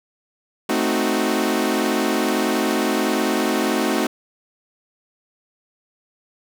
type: chord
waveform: sawtooth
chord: A diminished seventh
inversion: none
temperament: equal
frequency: 220 / 261.6 / 311.1 / 370 Hz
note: A3 / C4 / Eb4 / Gb4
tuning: 0 / 0 / 0 / 0 cents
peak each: -20 dBFS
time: 0.69-4.07 s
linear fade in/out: 5 ms
effects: none